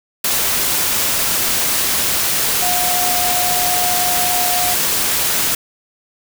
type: tone in noise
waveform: sine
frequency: 718 Hz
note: F5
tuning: 48 cents sharp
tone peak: -20 dBFS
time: 2.62-4.74 s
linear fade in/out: 5 ms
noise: white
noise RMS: -17 dBFS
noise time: 0.24-5.55 s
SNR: -6 dB
effects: none